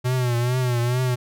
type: tone with vibrato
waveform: square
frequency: 123.5 Hz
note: B2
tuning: in tune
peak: -20 dBFS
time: 0.04-1.16 s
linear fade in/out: 20 ms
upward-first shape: triangle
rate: 2.3 Hz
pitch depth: 83 cents each way
effects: none